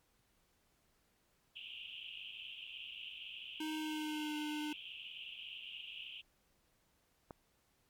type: band-pass noise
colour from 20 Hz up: white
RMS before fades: -49 dBFS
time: 1.55-6.22 s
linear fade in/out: 20 ms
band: 2600 to 3200 Hz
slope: 96 dB/octave
type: tone with pitch glide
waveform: square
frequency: 311.1 to 301.4 Hz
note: D#4 to D4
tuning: 0 to +45 cents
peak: -39 dBFS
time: 3.6-4.73 s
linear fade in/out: 5 ms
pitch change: -55 cents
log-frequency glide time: 3.78-4.36 s
type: click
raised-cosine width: 1 ms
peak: -33 dBFS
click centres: 7.308 s
effects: pink hiss -75 dBFS RMS until 7.89 s + MP3 96 kbps